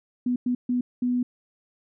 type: tone bursts at uneven times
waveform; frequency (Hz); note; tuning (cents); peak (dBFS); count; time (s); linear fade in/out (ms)
sine; 246.9; B3; 0; -21; 4; 0.26-0.36 / 0.46-0.55 / 0.69-0.81 / 1.02-1.23; 5
effects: none